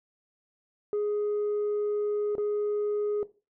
sine tone with dropouts, 416.2 Hz, G#4, 4 cents sharp, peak -23 dBFS, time 0.93-3.23 s, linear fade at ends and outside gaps 1 ms, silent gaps 2.353-2.381 s, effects noise-tail reverb RT60 0.3 s tail -17 dB re dry + tanh soft clip ceiling -24 dBFS

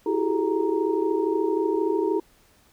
sine tone cluster, 327.8 / 373.4 / 397.2 / 430.3 / 933 Hz, E4 / F#4 / G4 / A4 / A#5, -10 / +16 / +23 / -39 / +1 cents, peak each -26 / -28 / -26 / -27 / -32 dBFS, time 0.06-2.2 s, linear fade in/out 5 ms, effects pink hiss -59 dBFS RMS until 2.72 s

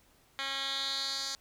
10% pulse tone with band-pass filter sweep, 272.4 Hz, C#4, 30 cents flat, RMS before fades -35 dBFS, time 0.39-1.35 s, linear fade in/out 0 ms, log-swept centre 2800 to 5300 Hz, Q 3.5, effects pink hiss -65 dBFS RMS until 1.4 s

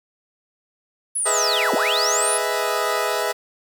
sine linear two-way sweep, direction down then up, 10650 to 196 to 10650 Hz, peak -20 dBFS, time 1.15-2.38 s, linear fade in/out 10 ms, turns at 1.74 s
20% pulse chord, E major seventh, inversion first, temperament equal, 415.3 / 493.9 / 622.3 / 659.3 Hz, G#4 / B4 / D#5 / E5, 0 / 0 / 0 / 0 cents, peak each -21 dBFS, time 1.25-3.33 s, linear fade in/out 20 ms
effects 8-bit

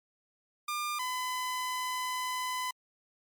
sawtooth tone pair in turn, 1200 / 1009.1 Hz, D6 / B5, +37 / +37 cents, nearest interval minor third, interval 300 cents, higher first, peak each -28 dBFS, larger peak neither, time 0.68-0.99 / 0.99-2.71 s, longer second, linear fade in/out 5 ms, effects MP3 96 kbps

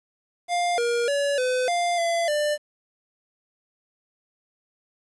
square tone with pitch steps, 702 / 473.8 / 568 / 506 / 698 / 678 / 594 Hz, F5 / A#4 / C#5 / B4 / F5 / E5 / D5, +9 / +28 / +42 / +42 / -1 / +49 / +20 cents, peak -22 dBFS, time 0.48-2.58 s, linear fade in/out 50 ms, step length 300 ms, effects resampled to 24000 Hz + 9-bit

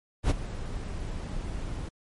brown noise with ADSR envelope, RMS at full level -19 dBFS, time 0.23-1.89 s, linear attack 69 ms, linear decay 27 ms, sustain -15 dB, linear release 8 ms, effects MP3 48 kbps

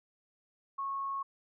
sine tone, 1097 Hz, C#6, 18 cents flat, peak -33 dBFS, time 0.78-1.23 s, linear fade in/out 10 ms, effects none

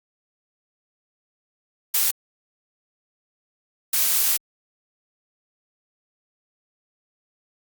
blue noise bursts at uneven times, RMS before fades -20 dBFS, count 2, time 1.94-2.11 / 3.93-4.37 s, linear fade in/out 5 ms, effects Opus 48 kbps

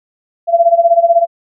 sine tone with tremolo, 679 Hz, F5, 49 cents flat, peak -3 dBFS, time 0.47-1.27 s, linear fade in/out 50 ms, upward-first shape sine, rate 16 Hz, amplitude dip 85%, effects none

